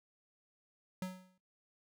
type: tone with exponential decay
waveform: square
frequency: 185 Hz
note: F#3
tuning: in tune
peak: -35 dBFS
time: 1.02-1.38 s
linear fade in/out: 2 ms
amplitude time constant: 78 ms
effects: noise-tail reverb RT60 0.1 s tail -17 dB re dry